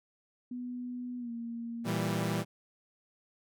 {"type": "tone with pitch glide", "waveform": "sine", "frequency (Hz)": [246.9, 233], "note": ["B3", "A#3"], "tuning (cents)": [0, -1], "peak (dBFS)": -36, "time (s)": [0.51, 2.21], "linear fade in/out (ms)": 5, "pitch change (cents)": -101, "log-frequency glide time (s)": [1.18, 1.31]}
{"type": "chord", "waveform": "sawtooth", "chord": "E diminished", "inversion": "second", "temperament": "equal", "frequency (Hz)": [116.54, 164.81, 196], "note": ["Bb2", "E3", "G3"], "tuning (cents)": [0, 0, 0], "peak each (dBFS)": [-31, -30, -30], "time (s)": [1.84, 2.45], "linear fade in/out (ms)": 50}
{"effects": []}